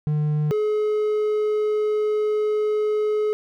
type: tone pair in turn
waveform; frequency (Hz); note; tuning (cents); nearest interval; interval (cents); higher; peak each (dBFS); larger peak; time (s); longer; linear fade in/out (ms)
triangle; 150.6 / 424.9; D3 / G#4; +44 / +40; octave + tritone; 1796; second; -17 / -17; neither; 0.07-0.51 / 0.51-3.33; second; 0
effects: none